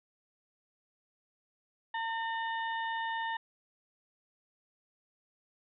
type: harmonic tone with a mistuned harmonic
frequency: 908 Hz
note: A#5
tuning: 46 cents flat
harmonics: 1 / 2 / 3 / 4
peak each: -34 / -37 / -47 / -48 dBFS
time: 1.94-3.37 s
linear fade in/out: 5 ms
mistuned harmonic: 3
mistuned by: +130 cents
effects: none